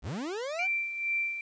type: linear sweep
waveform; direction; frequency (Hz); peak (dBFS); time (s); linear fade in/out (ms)
40% pulse; up; 41.64 to 784; -32; 0.02-0.68; 50
type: tone with tremolo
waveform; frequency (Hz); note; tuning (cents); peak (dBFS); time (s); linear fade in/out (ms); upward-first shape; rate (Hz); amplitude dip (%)
sine; 2350; D7; +1; -26; 0.59-1.41; 2; sine; 2.2; 60
effects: resampled to 16000 Hz + 10-bit